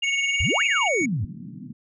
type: tone with tremolo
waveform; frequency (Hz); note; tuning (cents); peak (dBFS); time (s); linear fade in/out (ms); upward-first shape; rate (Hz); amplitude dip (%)
sine; 2820; F7; +16; -22; 0.02-0.88; 5; sine; 19; 100
type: tone with pitch glide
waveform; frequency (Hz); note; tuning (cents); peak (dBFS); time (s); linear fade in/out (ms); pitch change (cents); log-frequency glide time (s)
square; 2217 to 2232; C#7 to C#7; 0 to +11; -23; 0.03-1.06; 10; +11; 0.3-0.37
type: exponential two-way sweep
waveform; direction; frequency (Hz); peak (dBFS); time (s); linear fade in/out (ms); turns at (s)
sine; up then down; 58.27 to 2760 to 87.2; -22; 0.4-1.25; 5; 0.64
type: band-pass noise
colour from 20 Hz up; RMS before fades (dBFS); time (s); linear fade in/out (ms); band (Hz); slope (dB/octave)
pink; -38; 1-1.73; 5; 130 to 260; 48
effects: resampled to 16000 Hz